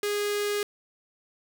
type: tone with notch filter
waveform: sawtooth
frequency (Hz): 412.2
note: G#4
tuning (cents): -13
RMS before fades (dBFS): -28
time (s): 0.03-0.63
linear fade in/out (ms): 2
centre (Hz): 870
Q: 1.2
effects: none